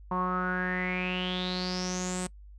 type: tone with low-pass filter sweep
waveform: sawtooth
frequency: 182.3 Hz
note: F#3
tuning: 25 cents flat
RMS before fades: -31 dBFS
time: 0.11-2.27 s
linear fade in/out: 5 ms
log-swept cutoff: 1000 to 8500 Hz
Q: 9.7
effects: noise-tail reverb RT60 0.1 s tail -24 dB re dry + added 50 Hz sine -46 dBFS peak until 2.58 s